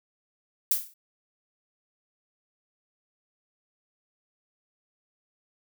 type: noise with exponential decay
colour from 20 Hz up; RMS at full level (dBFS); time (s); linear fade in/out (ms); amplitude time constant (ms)
violet; -20; 0.71-0.94; 5; 49
effects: none